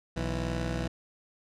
15% pulse tone pair together, 61.9 / 165.25 Hz, B1 / E3, +5 / +5 cents, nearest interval octave + perfect fourth, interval 1700 cents, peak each -25 / -28 dBFS, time 0.16-0.88 s, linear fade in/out 10 ms, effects low-pass 7000 Hz 12 dB/octave

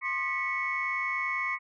sine tone cluster, 1061 / 1211 / 1950 / 2212 Hz, C6 / D#6 / B6 / C#7, +24 / -47 / -23 / -4 cents, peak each -34 / -38 / -34 / -30 dBFS, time 0.01-1.59 s, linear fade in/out 50 ms, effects tanh soft clip ceiling -19 dBFS

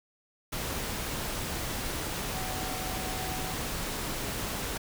sine tone in noise, 749 Hz, F#5, 21 cents sharp, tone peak -40 dBFS, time 2.33-3.54 s, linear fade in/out 10 ms, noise pink, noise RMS -34 dBFS, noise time 0.52-4.78 s, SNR -9 dB, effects none

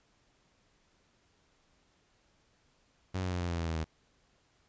sawtooth tone with pitch steps, 93.5 / 91.36 / 89.28 / 87.24 / 85.25 / 83.3 / 81.4 / 79.54 Hz, F#2 / F#2 / F2 / F2 / F2 / E2 / E2 / D#2, +19 / -21 / +39 / -1 / -41 / +19 / -21 / +39 cents, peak -28 dBFS, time 3.14-3.844 s, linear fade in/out 10 ms, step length 88 ms, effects pink hiss -70 dBFS RMS until 4.68 s + resampled to 16000 Hz

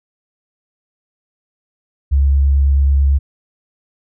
sine tone with vibrato, 69.3 Hz, C#2, in tune, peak -9 dBFS, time 2.11-3.19 s, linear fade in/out 20 ms, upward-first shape sine, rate 9.1 Hz, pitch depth 12 cents each way, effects none

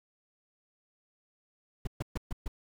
brown noise bursts, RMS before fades -32 dBFS, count 5, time 1.85-2.48 s, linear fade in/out 5 ms, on 22 ms, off 130 ms, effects none

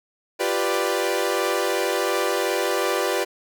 sawtooth chord, G dominant seventh, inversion third, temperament equal, 349.2 / 392 / 493.9 / 587.3 Hz, F4 / G4 / B4 / D5, 0 / 0 / 0 / 0 cents, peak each -24 / -22 / -22 / -23 dBFS, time 0.39-3.25 s, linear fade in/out 20 ms, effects none

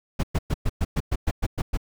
brown noise bursts, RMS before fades -22 dBFS, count 11, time 0.19-1.774 s, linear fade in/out 10 ms, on 44 ms, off 110 ms, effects none

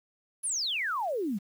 sine exponential sweep, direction down, 10790 to 181.9 Hz, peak -28 dBFS, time 0.43-1.39 s, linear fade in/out 20 ms, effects 9-bit

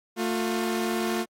sawtooth tone pair together, 224.2 / 355.9 Hz, A3 / F4, +33 / +33 cents, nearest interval minor sixth, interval 800 cents, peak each -24 dBFS, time 0.16-1.26 s, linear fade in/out 50 ms, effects AAC 64 kbps

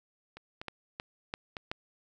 clicks, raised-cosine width 0.3 ms, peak -30 / -24 / -21 / -20 / -18 / -22 / -18 dBFS, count 7, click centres 0.37 / 0.615 / 0.683 / 0.999 / 1.339 / 1.568 / 1.715 s, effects none

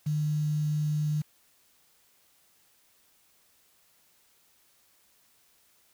sine tone with quantisation, 150.8 Hz, D3, 46 cents sharp, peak -25 dBFS, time 0.06-1.22 s, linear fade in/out 10 ms, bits 8, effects white hiss -65 dBFS RMS until 5.93 s

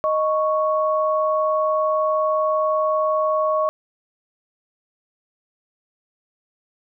sine tone pair together, 621.6 / 1108.7 Hz, D#5 / C#6, -2 / 0 cents, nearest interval minor seventh, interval 1002 cents, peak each -19 / -21 dBFS, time 0.04-3.69 s, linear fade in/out 0 ms, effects none

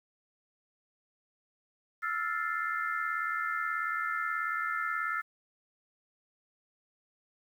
sine chord, F major seventh, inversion third, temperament equal, 1318.5 / 1396.9 / 1760 / 2093 Hz, E6 / F6 / A6 / C7, 0 / 0 / 0 / 0 cents, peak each -34 / -35 / -36 / -40 dBFS, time 2.02-5.22 s, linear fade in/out 20 ms, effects 10-bit

